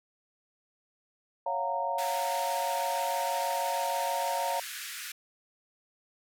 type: chord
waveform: sine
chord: Gb major seventh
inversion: second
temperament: just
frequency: 555 / 693.7 / 740 / 925 Hz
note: Db5 / F5 / Gb5 / Bb5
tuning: +2 / -12 / 0 / -14 cents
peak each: -35 / -34 / -37 / -31 dBFS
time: 1.46-4.6 s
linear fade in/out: 5 ms
type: band-pass noise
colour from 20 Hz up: pink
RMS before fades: -40 dBFS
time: 1.98-5.12 s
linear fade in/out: 5 ms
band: 1400 to 16000 Hz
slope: 48 dB/octave
effects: none